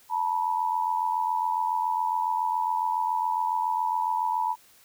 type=tone pair together; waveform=sine; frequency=882.8 / 970 Hz; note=A5 / B5; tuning=+5 / -31 cents; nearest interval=major second; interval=164 cents; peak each=-27 / -26 dBFS; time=0.09-4.56 s; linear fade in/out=50 ms; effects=white hiss -57 dBFS RMS until 4.84 s